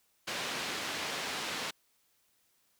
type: band-pass noise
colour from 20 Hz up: white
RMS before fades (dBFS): -37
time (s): 0.27-1.71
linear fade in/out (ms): 10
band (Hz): 150 to 3900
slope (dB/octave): 12
effects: white hiss -72 dBFS RMS until 2.79 s